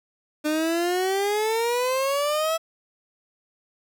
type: exponential sweep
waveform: 30% pulse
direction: up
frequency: 300 to 659 Hz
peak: -19 dBFS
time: 0.44-2.58 s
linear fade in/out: 20 ms
effects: none